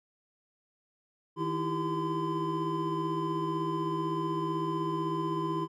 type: tone cluster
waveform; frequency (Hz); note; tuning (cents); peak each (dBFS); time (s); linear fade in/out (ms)
triangle; 158.5 / 317 / 332.9 / 394.9 / 1022; D#3 / D#4 / E4 / G4 / C6; +32 / +32 / +17 / +13 / -41; -34 / -39 / -32 / -35 / -32; 1.36-5.68; 50
effects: none